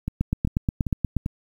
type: two click trains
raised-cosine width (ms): 5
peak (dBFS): -9 / -13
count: 9 / 4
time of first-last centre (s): 0.21-1.167 / 0.08-1.261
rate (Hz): 8.36 / 2.54
effects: 8-bit